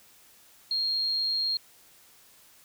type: tone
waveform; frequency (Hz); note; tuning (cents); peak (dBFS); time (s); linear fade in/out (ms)
sine; 4236; C8; +21; -25; 0.71-1.57; 2
effects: white hiss -57 dBFS RMS until 2.64 s